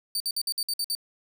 sawtooth tone bursts, 4600 Hz, D8, 37 cents flat, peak -23 dBFS, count 8, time 0.15-0.951 s, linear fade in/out 2 ms, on 52 ms, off 55 ms, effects 9-bit

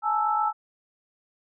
sine tone cluster, 846 / 894 / 1319 Hz, G#5 / A5 / E6, +32 / +27 / +1 cents, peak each -25 / -29 / -25 dBFS, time 0.02-0.53 s, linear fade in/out 50 ms, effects none

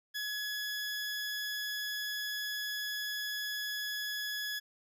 20% pulse tone, 1689 Hz, G#6, 29 cents sharp, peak -30 dBFS, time 0.14-4.6 s, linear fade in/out 20 ms, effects none

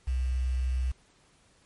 sine tone with quantisation, 63.7 Hz, C2, 46 cents flat, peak -25 dBFS, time 0.07-0.92 s, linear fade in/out 10 ms, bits 8, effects pink hiss -63 dBFS RMS until 1.65 s + MP3 48 kbps

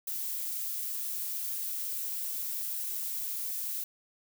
violet noise, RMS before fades -35 dBFS, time 0.07-3.84 s, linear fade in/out 5 ms, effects none

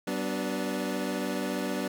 25% pulse chord, G major, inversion none, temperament equal with one note detuned, 190.97 / 246.9 / 293.7 Hz, G3 / B3 / D4, -45 / 0 / 0 cents, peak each -30 dBFS, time 0.07-1.88 s, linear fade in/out 5 ms, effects none

